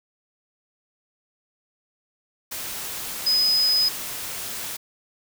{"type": "tone in noise", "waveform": "sine", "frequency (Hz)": 5030, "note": "D#8", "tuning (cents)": 18, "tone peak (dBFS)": -17, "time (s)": [3.26, 3.89], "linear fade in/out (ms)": 10, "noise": "white", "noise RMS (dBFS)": -32, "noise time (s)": [2.51, 4.77], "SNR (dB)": 12, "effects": []}